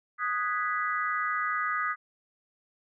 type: chord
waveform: sine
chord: G# minor seventh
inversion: second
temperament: equal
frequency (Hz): 1244.5 / 1480 / 1661.2 / 1975.5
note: D#6 / F#6 / G#6 / B6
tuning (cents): 0 / 0 / 0 / 0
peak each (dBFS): -29 / -35 / -35 / -34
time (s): 0.18-1.96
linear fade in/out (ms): 50
effects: none